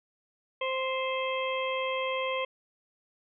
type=harmonic tone with a mistuned harmonic; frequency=523.3 Hz; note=C5; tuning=in tune; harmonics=1 / 2 / 4 / 5 / 6; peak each=-31 / -34 / -37 / -38 / -39 dBFS; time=0.61-2.45 s; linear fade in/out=5 ms; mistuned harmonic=6; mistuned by=+34 cents; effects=none